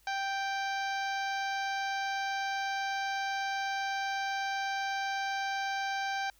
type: harmonic tone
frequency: 784 Hz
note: G5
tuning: in tune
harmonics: 1 / 2 / 3 / 4 / 5 / 6 / 7 / 8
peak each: -33 / -36 / -42 / -47 / -46 / -48 / -50 / -51 dBFS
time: 0.07-6.3 s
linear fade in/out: 2 ms
effects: added 50 Hz sine -66 dBFS peak until 6.39 s + white hiss -66 dBFS RMS until 6.39 s